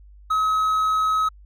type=tone; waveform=triangle; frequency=1278 Hz; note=D#6; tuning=46 cents sharp; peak=-16 dBFS; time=0.3-1.29 s; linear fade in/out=10 ms; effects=added 50 Hz sine -44 dBFS peak until 1.45 s